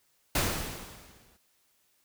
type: noise with exponential decay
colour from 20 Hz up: pink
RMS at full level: -25 dBFS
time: 0.35-1.37 s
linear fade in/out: 5 ms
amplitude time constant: 220 ms
effects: white hiss -70 dBFS RMS until 2.04 s